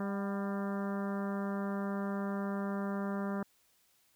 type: harmonic tone with a mistuned harmonic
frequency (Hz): 199.1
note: G3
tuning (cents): +27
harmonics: 1 / 2 / 3 / 4 / 5 / 6 / 7 / 8 / 9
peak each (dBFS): -34 / -42 / -43 / -48 / -47 / -47 / -49 / -52 / -55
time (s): 0-3.43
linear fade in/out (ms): 2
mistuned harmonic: 4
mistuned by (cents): -50
effects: white hiss -70 dBFS RMS until 4.15 s